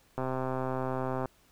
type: click train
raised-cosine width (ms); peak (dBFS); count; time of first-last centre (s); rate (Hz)
1; -19; 141; 0.18-1.257; 130
effects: pink hiss -64 dBFS RMS until 1.51 s